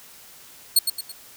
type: tone with echo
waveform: 15% pulse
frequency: 4338 Hz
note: C#8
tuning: 38 cents flat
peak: -6 dBFS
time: 0.76-0.79 s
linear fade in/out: 5 ms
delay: 110 ms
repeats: 3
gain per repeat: -7 dB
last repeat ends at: 1.12 s
effects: white hiss -47 dBFS RMS until 1.36 s